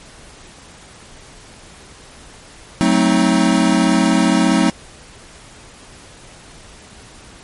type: chord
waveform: square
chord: F# diminished seventh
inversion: none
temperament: equal with one note detuned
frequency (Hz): 185 / 220 / 261.6 / 316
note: F#3 / A3 / C4 / Eb4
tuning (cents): 0 / 0 / 0 / +27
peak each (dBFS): -18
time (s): 2.81-4.7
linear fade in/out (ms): 0
effects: pink hiss -41 dBFS RMS until 7.43 s + MP3 48 kbps